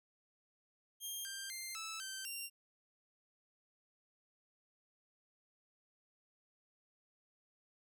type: tone with pitch steps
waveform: 10% pulse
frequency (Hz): 3209 / 1584 / 2096 / 1312 / 1552 / 2768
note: G7 / G6 / C7 / E6 / G6 / F7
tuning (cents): +40 / +18 / +2 / -9 / -18 / -16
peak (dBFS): -34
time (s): 1-2.5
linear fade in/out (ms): 50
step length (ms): 250
effects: none